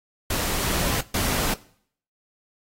pink noise bursts at uneven times, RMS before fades -25 dBFS, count 2, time 0.3-1.01 / 1.14-1.54 s, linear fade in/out 5 ms, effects noise-tail reverb RT60 0.6 s tail -20 dB re dry + AAC 48 kbps

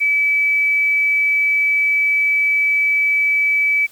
sine tone, 2297 Hz, D7, 39 cents flat, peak -13 dBFS, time 0-3.87 s, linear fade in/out 20 ms, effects white hiss -48 dBFS RMS until 3.91 s

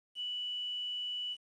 sine tone with quantisation, 2960 Hz, F#7, in tune, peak -35 dBFS, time 0.15-1.37 s, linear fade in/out 50 ms, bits 10, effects resampled to 24000 Hz

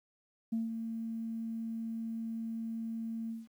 sine tone with ADSR envelope, 226.3 Hz, A3, 49 cents sharp, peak -28 dBFS, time 0.52-3.48 s, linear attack 10 ms, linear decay 160 ms, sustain -7 dB, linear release 180 ms, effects tanh soft clip ceiling -26 dBFS + 11-bit

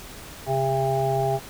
harmonic tone, 134.1 Hz, C3, 43 cents sharp, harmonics 1 / 3 / 5 / 6, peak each -26 / -26 / -26 / -26 dBFS, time 0.46-1.4 s, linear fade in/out 50 ms, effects pink hiss -41 dBFS RMS until 1.49 s

